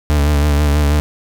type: tone with vibrato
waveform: 40% pulse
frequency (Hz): 73.42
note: D2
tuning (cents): 0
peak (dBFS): -10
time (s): 0.1-1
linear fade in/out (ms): 0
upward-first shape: sine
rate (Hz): 6.2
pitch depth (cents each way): 46
effects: none